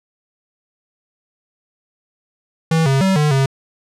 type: tone with pitch steps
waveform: square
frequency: 162 / 135.5 / 191.4 / 150.2 / 135.3 Hz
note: E3 / C#3 / G3 / D3 / C#3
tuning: -30 / -39 / -41 / +39 / -42 cents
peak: -13 dBFS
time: 2.71-3.46 s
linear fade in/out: 5 ms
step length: 150 ms
effects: low-pass 9000 Hz 12 dB/octave